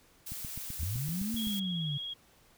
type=noise; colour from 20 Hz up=blue; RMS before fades=-41 dBFS; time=0.26-1.6 s; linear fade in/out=10 ms
type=click train; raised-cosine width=5 ms; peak=-30 dBFS; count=10; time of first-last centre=0.32-1.471 s; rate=7.82 Hz
type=linear two-way sweep; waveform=sine; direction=up then down; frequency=69.3 to 233.1 to 137.6 Hz; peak=-32 dBFS; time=0.79-1.98 s; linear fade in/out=10 ms; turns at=1.34 s
type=tone with vibrato; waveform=sine; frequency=3302 Hz; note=G#7; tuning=11 cents flat; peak=-36 dBFS; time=1.36-2.14 s; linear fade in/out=10 ms; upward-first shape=sine; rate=18 Hz; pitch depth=25 cents each way
effects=pink hiss -63 dBFS RMS until 2.57 s